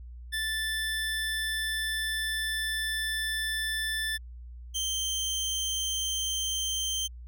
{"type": "tone pair in turn", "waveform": "25% pulse", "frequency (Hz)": [1760, 3136], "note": ["A6", "G7"], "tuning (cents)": [0, 0], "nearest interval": "minor seventh", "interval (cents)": 1000, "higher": "second", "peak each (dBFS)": -25, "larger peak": "neither", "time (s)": [[0.32, 4.18], [4.74, 7.08]], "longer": "first", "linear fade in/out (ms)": 20, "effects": ["added 60 Hz sine -41 dBFS peak until 7.27 s"]}